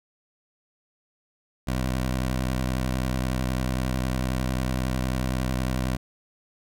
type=tone with vibrato; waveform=15% pulse; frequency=63.8 Hz; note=C2; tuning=43 cents flat; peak=-18 dBFS; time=1.67-5.97 s; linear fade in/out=10 ms; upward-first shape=triangle; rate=11 Hz; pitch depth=62 cents each way; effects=none